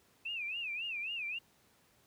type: tone with vibrato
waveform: sine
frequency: 2584 Hz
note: E7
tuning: 35 cents flat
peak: -36 dBFS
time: 0.25-1.39 s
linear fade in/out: 10 ms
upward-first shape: sine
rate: 3.7 Hz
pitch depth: 170 cents each way
effects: pink hiss -68 dBFS RMS until 2.06 s + high-pass 80 Hz 12 dB/octave